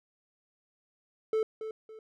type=tone with echo; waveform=triangle; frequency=438.4 Hz; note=A4; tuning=6 cents flat; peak=-23 dBFS; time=1.33-1.43 s; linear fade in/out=2 ms; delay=280 ms; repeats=2; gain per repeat=-10 dB; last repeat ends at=1.99 s; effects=none